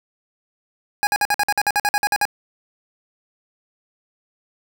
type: tone bursts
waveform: 25% pulse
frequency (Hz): 824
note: G#5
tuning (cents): -14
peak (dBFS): -12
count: 14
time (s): 1.03-2.253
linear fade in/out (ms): 0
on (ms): 40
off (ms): 51
effects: none